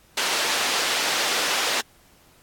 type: band-pass noise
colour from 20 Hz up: white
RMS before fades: -24 dBFS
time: 0.17-1.81 s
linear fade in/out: 5 ms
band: 360 to 4700 Hz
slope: 12 dB/octave
effects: pink hiss -56 dBFS RMS until 2.42 s + AAC 64 kbps